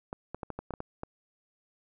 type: clicks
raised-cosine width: 1 ms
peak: -22 dBFS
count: 9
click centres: 0.129 / 0.346 / 0.432 / 0.503 / 0.59 / 0.707 / 0.738 / 0.804 / 1.034 s
effects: none